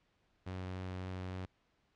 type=tone with vibrato; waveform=sawtooth; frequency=92.5 Hz; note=F#2; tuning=in tune; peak=-36 dBFS; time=0.46-1.46 s; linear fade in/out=10 ms; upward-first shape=triangle; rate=3.6 Hz; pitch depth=9 cents each way; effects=pink hiss -75 dBFS RMS until 1.95 s + low-pass 4000 Hz 12 dB/octave